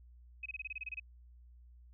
sine tone bursts, 2538 Hz, D#7, 34 cents sharp, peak -38 dBFS, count 11, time 0.43-0.998 s, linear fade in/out 5 ms, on 28 ms, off 26 ms, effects added 60 Hz sine -55 dBFS peak until 1.93 s

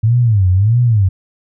sine tone with vibrato, 105.7 Hz, G#2, 31 cents sharp, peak -8 dBFS, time 0.03-1.09 s, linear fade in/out 10 ms, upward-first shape sine, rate 1.6 Hz, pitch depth 260 cents each way, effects none

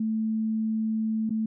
sine tone with dropouts, 220 Hz, A3, in tune, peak -24 dBFS, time 0-1.46 s, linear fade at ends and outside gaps 5 ms, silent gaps 1.295-1.305 s, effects none

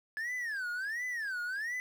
triangle tone with vibrato, 1696 Hz, G#6, 36 cents sharp, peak -32 dBFS, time 0.17-1.8 s, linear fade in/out 0 ms, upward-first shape sine, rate 1.4 Hz, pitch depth 290 cents each way, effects 10-bit

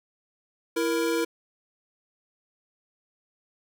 square tone pair together, 332.2 / 468.8 Hz, E4 / A#4, +13 / +10 cents, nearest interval tritone, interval 597 cents, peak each -27 dBFS, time 0.76-1.25 s, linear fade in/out 10 ms, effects none

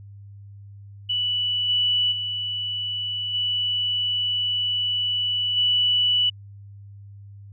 sine tone with level steps, 2960 Hz, F#7, in tune, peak -21 / -18 / -25 / -21 / -17 dBFS, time 1.09-6.3 s, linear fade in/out 10 ms, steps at 1.68 / 2.11 / 3.33 / 5.56 s, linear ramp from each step 20 ms, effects added 100 Hz sine -40 dBFS peak until 7.52 s

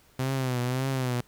sawtooth tone with vibrato, 128.5 Hz, C3, 31 cents flat, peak -22 dBFS, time 0.19-1.21 s, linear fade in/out 5 ms, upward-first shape triangle, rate 1.8 Hz, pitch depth 95 cents each way, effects pink hiss -60 dBFS RMS until 1.27 s

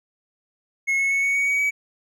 triangle tone with pitch steps, 2175 / 2191 / 2208 / 2225 / 2241 / 2258 / 2275 Hz, C#7 / C#7 / C#7 / C#7 / C#7 / C#7 / C#7, -33 / -21 / -7 / +6 / +18 / +31 / +44 cents, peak -17 dBFS, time 0.87-1.71 s, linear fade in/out 20 ms, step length 120 ms, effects none

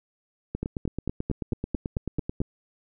two click trains, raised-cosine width 3 ms, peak -16 / -15 dBFS, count 18 / 9, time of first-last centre 0.55-2.404 / 0.63-2.416 s, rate 9.17 / 4.48 Hz, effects none

